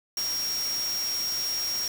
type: tone in noise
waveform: sine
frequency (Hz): 5588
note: F8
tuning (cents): 0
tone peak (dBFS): -27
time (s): 0.17-1.88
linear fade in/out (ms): 2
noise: white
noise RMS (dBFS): -36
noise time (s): 0.17-1.88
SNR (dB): +6
effects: none